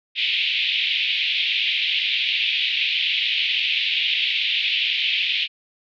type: band-pass noise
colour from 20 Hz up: white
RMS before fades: -22 dBFS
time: 0.15-5.48 s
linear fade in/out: 50 ms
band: 2300 to 3600 Hz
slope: 48 dB/octave
effects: none